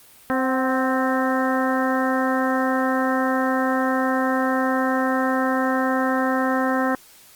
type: harmonic tone with a mistuned harmonic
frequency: 261.6 Hz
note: C4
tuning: in tune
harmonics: 1 / 2 / 3 / 4 / 5 / 6 / 7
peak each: -22 / -25 / -27 / -28 / -29 / -30 / -30 dBFS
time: 0.3-6.95 s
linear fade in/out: 0 ms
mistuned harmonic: 3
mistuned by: -45 cents
effects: white hiss -49 dBFS RMS until 7.35 s + Opus 32 kbps